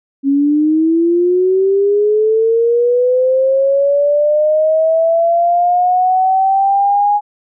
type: linear sweep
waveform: sine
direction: up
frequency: 272.4 to 830.6 Hz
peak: -9 dBFS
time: 0.23-7.21 s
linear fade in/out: 50 ms
effects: none